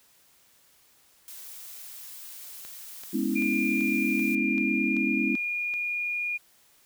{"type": "noise", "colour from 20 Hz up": "blue", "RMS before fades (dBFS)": -43, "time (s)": [1.28, 4.35], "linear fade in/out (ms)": 0}
{"type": "click train", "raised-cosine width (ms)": 0.2, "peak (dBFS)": -27, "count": 9, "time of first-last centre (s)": [2.65, 5.739], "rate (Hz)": 2.59}
{"type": "chord", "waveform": "sine", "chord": "C# minor seventh", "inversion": "second", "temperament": "equal with one note detuned", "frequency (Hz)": [207.7, 246.9, 277.2, 325.1], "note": ["G#3", "B3", "C#4", "E4"], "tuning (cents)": [0, 0, 0, -24], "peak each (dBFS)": -30, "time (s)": [3.13, 5.36], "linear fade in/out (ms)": 10}
{"type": "tone with pitch glide", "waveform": "sine", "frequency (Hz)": [2400, 2431], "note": ["D7", "D#7"], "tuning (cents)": [37, -41], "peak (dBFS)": -27, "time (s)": [3.35, 6.38], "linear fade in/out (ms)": 20, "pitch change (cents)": 22, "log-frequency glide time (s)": [4.53, 5.59]}
{"effects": ["white hiss -61 dBFS RMS until 6.85 s"]}